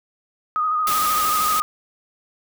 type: tone with vibrato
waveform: sine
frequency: 1244.5 Hz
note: D#6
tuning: in tune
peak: -18 dBFS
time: 0.56-1.62 s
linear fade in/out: 0 ms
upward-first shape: square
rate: 13 Hz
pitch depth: 28 cents each way
type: noise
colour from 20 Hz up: white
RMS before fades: -25 dBFS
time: 0.87-1.6 s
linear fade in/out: 0 ms
effects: none